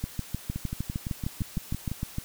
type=two click trains; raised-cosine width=5 ms; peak=-19 / -17 dBFS; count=9 / 15; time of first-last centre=0.56-1.916 / 0.04-2.184 s; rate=5.9 / 6.53 Hz; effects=white hiss -46 dBFS RMS until 2.24 s